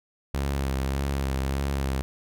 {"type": "tone with vibrato", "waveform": "sawtooth", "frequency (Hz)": 68, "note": "C#2", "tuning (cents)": -33, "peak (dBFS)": -21, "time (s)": [0.34, 2.02], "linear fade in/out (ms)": 0, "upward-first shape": "sine", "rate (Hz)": 1.7, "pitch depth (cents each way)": 37, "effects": []}